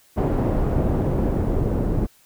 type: noise with low-pass filter sweep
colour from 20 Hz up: pink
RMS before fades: -21 dBFS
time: 0.16-2.07 s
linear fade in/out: 20 ms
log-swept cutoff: 630 to 410 Hz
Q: 0.8
effects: white hiss -56 dBFS RMS until 2.25 s